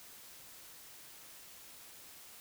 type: silence
effects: white hiss -54 dBFS RMS until 2.4 s